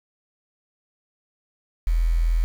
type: tone with quantisation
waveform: sine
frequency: 41.65 Hz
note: E1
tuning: 19 cents sharp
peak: -17 dBFS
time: 1.87-2.44 s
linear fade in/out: 0 ms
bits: 7
effects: none